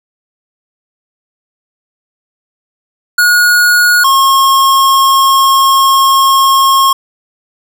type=tone pair in turn; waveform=square; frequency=1447 / 1081.2 Hz; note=F#6 / C#6; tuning=-39 / -44 cents; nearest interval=perfect fourth; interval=505 cents; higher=first; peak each=-6 dBFS; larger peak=neither; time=3.18-4.04 / 4.04-6.93 s; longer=second; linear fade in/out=5 ms; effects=none